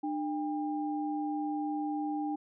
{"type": "tone pair together", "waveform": "sine", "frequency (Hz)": [300.5, 801], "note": ["D4", "G5"], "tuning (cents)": [40, 37], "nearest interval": "octave + perfect fourth", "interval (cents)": 1697, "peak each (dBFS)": [-32, -36], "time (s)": [0.03, 2.36], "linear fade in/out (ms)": 10, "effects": []}